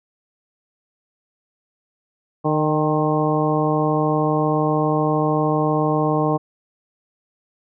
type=harmonic tone with a mistuned harmonic; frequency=152.8 Hz; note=D#3; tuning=31 cents flat; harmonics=1 / 2 / 3 / 4 / 5 / 6 / 7; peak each=-22 / -22 / -23 / -25 / -25 / -30 / -26 dBFS; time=2.44-6.38 s; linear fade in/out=20 ms; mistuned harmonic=5; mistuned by=+30 cents; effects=none